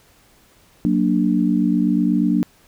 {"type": "chord", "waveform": "sine", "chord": "Gb augmented", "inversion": "none", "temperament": "equal", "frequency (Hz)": [185, 233.1, 293.7], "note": ["Gb3", "Bb3", "D4"], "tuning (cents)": [0, 0, 0], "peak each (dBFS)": -19, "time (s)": [0.85, 2.43], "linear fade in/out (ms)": 0, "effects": ["pink hiss -54 dBFS RMS until 2.67 s"]}